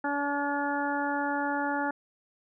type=harmonic tone; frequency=286.1 Hz; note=D4; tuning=45 cents flat; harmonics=1 / 2 / 3 / 4 / 5 / 6; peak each=-32 / -36 / -31 / -41 / -34 / -37 dBFS; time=0.04-1.91 s; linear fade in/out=5 ms; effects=none